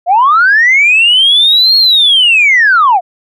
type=linear two-way sweep; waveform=sine; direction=up then down; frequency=664 to 4323 to 664 Hz; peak=-3 dBFS; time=0.06-3.01 s; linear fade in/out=50 ms; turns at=1.77 s; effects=tanh soft clip ceiling 0 dBFS